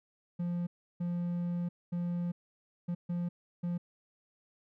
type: tone bursts at uneven times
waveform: triangle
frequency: 174.3 Hz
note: F3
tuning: 3 cents flat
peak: -29 dBFS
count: 6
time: 0.39-0.67 / 1-1.69 / 1.92-2.32 / 2.88-2.95 / 3.09-3.29 / 3.63-3.78 s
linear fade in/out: 10 ms
effects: none